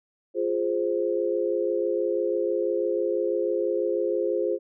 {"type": "chord", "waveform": "sine", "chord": "F minor", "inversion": "none", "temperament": "equal", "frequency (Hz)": [349.2, 415.3, 523.3], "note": ["F4", "Ab4", "C5"], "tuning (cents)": [0, 0, 0], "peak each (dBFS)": -27, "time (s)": [0.34, 4.59], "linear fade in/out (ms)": 50, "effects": []}